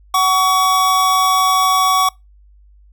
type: tone pair together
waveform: square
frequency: 752.2 / 1127 Hz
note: F#5 / C#6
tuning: +28 / +28 cents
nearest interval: perfect fifth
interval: 700 cents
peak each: -19 / -13 dBFS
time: 0.14-2.09 s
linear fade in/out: 5 ms
effects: noise-tail reverb RT60 0.2 s tail -24 dB re dry + added 50 Hz sine -44 dBFS peak until 2.92 s